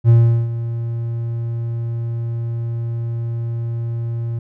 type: tone with ADSR envelope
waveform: triangle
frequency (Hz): 116.54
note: A#2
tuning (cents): 0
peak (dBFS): -4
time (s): 0.04-4.39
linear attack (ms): 49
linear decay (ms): 390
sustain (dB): -14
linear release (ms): 4
effects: none